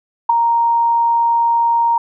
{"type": "tone with ADSR envelope", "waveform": "sine", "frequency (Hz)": 932.3, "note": "A#5", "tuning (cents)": 0, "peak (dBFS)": -4, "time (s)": [0.29, 1.98], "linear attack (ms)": 9, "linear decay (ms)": 4, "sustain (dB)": -7, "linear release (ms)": 4, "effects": []}